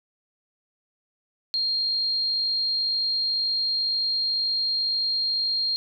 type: tone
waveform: sine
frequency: 4217 Hz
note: C8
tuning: 13 cents sharp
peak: -22 dBFS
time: 1.54-5.76 s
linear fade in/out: 0 ms
effects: none